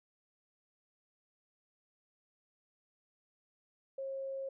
sine tone, 540 Hz, C#5, 45 cents flat, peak -37 dBFS, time 3.98-4.49 s, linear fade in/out 5 ms, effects none

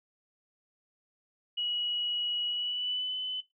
sine tone with pitch glide, 2915 to 3018 Hz, F#7 to F#7, -26 to +34 cents, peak -30 dBFS, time 1.57-3.41 s, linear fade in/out 10 ms, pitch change +60 cents, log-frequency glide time 2.47-3.16 s, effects noise-tail reverb RT60 0.2 s tail -17 dB re dry

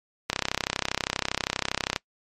click train, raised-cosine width 0.2 ms, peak -6 dBFS, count 55, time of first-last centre 0.3-1.962 s, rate 32.5 Hz, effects noise-tail reverb RT60 0.1 s tail -23 dB re dry + MP3 64 kbps

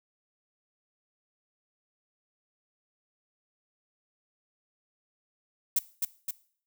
violet noise with echo, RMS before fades -24 dBFS, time 5.76-5.79 s, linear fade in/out 5 ms, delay 260 ms, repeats 2, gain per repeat -4 dB, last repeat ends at 6.31 s, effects noise-tail reverb RT60 0.5 s tail -19 dB re dry

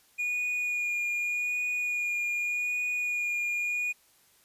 triangle tone with vibrato, 2442 Hz, D#7, 33 cents flat, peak -26 dBFS, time 0.18-3.93 s, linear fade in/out 20 ms, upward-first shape sine, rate 0.84 Hz, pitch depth 15 cents each way, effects white hiss -63 dBFS RMS until 4.44 s + resampled to 32000 Hz

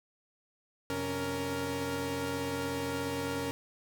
sawtooth tone cluster, 90.1 / 131.6 / 280 / 465.7 Hz, F#2 / C3 / C#4 / A#4, -45 / +10 / +18 / -2 cents, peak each -39 / -38 / -32 / -32 dBFS, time 0.9-3.51 s, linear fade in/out 0 ms, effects none

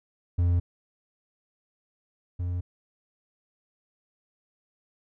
triangle tone pair in turn, 87.31 / 88.68 Hz, F2 / F2, 0 / +27 cents, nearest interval unison, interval 27 cents, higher second, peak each -18 / -25 dBFS, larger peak first, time 0.38-0.6 / 2.39-2.61 s, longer neither, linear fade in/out 10 ms, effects none

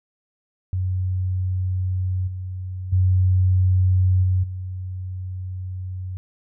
sine tone with level steps, 92.5 Hz, F#2, in tune, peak -20 / -27 / -14 / -16 / -27 dBFS, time 0.73-6.17 s, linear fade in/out 0 ms, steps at 2.27 / 2.92 / 4.23 / 4.43 s, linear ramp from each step 10 ms, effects none

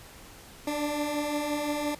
20% pulse beating tone pair, 290 / 295.8 Hz, D4 / D4, -22 / +13 cents, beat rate 5.8 Hz, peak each -31 / -24 dBFS, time 0.67-1.95 s, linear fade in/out 5 ms, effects pink hiss -49 dBFS RMS until 1.99 s + resampled to 32000 Hz

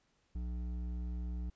triangle tone with hard clipping, 60.1 Hz, B1, 46 cents flat, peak -38 dBFS, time 0.35-1.5 s, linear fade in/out 5 ms, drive 13 dB, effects pink hiss -75 dBFS RMS until 1.55 s + resampled to 16000 Hz

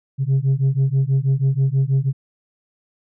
sine beating tone pair, 132.1 / 138.3 Hz, C3 / C#3, +17 / -4 cents, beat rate 6.2 Hz, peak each -16 dBFS, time 0.18-2.13 s, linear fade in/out 50 ms, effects tanh soft clip ceiling -12 dBFS

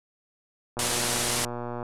click train, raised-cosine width 1 ms, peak -20 dBFS, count 128, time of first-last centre 0.77-1.828 s, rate 120 Hz
white low-pass noise, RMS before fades -28 dBFS, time 0.79-1.45 s, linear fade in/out 2 ms, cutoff 11000 Hz, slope 48 dB/octave
effects none

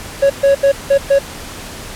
triangle tone bursts at uneven times, 554.4 Hz, C#5, in tune, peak -5 dBFS, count 5, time 0.22-0.3 / 0.43-0.55 / 0.63-0.72 / 0.9-0.98 / 1.1-1.19 s, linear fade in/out 10 ms, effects pink hiss -30 dBFS RMS until 1.95 s + low-pass 12000 Hz 12 dB/octave

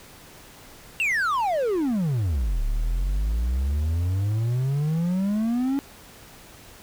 triangle exponential two-way sweep, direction down then up, 2794 to 34.65 to 281.9 Hz, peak -19 dBFS, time 1-5.79 s, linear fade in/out 0 ms, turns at 2.63 s, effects pink hiss -47 dBFS RMS until 6.82 s

